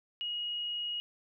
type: tone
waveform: sine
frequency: 2889 Hz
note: F#7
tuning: 42 cents flat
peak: -33 dBFS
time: 0.21-1 s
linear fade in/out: 0 ms
effects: none